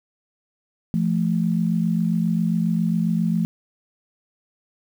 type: tone pair together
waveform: sine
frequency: 170.8 / 218.2 Hz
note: F3 / A3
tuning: -38 / -14 cents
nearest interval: major third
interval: 424 cents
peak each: -20 / -22 dBFS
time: 0.94-3.45 s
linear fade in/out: 0 ms
effects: 8-bit